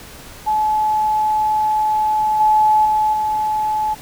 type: tone with level steps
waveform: sine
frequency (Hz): 858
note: A5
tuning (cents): -44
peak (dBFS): -14 / -10 / -13 / -16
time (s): 0.46-3.95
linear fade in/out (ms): 20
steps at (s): 2.4 / 2.85 / 3.13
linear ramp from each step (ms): 5
effects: pink hiss -38 dBFS RMS until 4.01 s